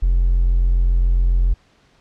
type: tone with hard clipping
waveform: triangle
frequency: 43.65 Hz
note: F1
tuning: in tune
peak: -12 dBFS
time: 0.02-1.54 s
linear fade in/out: 10 ms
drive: 2 dB
effects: pink hiss -56 dBFS RMS until 2 s + low-pass 5000 Hz 12 dB/octave